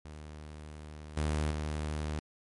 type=tone with level steps; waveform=sawtooth; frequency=76 Hz; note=D#2; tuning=40 cents flat; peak=-40 / -25 / -29 dBFS; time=0.05-2.19 s; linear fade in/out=0 ms; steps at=1.17 / 1.51 s; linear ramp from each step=5 ms; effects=MP3 48 kbps